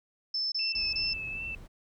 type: tone bursts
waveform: sine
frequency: 5274 Hz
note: E8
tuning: in tune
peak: -28 dBFS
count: 4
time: 0.34-1.135 s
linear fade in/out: 5 ms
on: 180 ms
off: 25 ms
type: tone with vibrato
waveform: sine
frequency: 2637 Hz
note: E7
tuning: in tune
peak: -34 dBFS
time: 0.59-1.55 s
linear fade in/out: 2 ms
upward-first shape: triangle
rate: 2.6 Hz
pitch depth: 34 cents each way
type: noise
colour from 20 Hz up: brown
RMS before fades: -46 dBFS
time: 0.74-1.68 s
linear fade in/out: 20 ms
effects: none